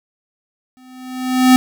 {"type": "tone with exponential growth", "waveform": "square", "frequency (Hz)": 255.7, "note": "C4", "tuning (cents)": -40, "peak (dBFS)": -5, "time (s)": [0.77, 1.56], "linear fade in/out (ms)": 0, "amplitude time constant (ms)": 170, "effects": []}